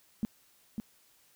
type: tone with echo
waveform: sine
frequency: 220 Hz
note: A3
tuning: in tune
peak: -26 dBFS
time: 0.23-0.25 s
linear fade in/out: 0 ms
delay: 550 ms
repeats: 1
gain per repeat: -5 dB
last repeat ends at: 0.8 s
effects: white hiss -65 dBFS RMS until 1.35 s